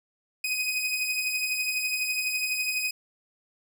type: beating tone pair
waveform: sawtooth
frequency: 2497 / 2509 Hz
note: D#7 / D#7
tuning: +6 / +14 cents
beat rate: 12 Hz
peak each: -30 / -24 dBFS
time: 0.44-2.91 s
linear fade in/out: 5 ms
effects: none